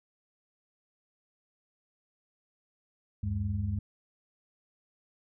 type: tone cluster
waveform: sine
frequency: 76 / 97.7 / 207.4 Hz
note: D#2 / G2 / G#3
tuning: -40 / -5 / -2 cents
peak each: -36 / -30 / -37 dBFS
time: 3.23-3.79 s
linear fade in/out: 5 ms
effects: none